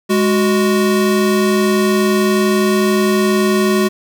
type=tone pair together; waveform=square; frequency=207.7 / 370 Hz; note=G#3 / F#4; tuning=0 / 0 cents; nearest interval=minor seventh; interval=1000 cents; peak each=-15 dBFS; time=0.09-3.89 s; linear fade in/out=20 ms; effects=none